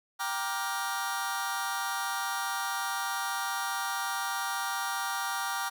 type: chord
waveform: sawtooth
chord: G minor seventh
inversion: none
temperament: just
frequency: 784 / 940.8 / 1176 / 1411.2 Hz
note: G5 / Bb5 / D6 / F6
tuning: 0 / +16 / +2 / +18 cents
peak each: -32 dBFS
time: 0.19-5.7 s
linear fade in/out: 20 ms
effects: none